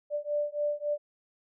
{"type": "beating tone pair", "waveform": "sine", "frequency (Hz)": [587.3, 590.9], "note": ["D5", "D5"], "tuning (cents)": [0, 10], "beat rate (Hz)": 3.6, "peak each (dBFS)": -31, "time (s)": [0.1, 0.98], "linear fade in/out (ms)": 50, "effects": []}